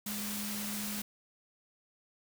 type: tone in noise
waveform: sine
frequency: 207.6 Hz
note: G#3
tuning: in tune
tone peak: -39 dBFS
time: 0.06-1.02 s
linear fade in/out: 5 ms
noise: white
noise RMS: -39 dBFS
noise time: 0.06-1.02 s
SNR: -3 dB
effects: none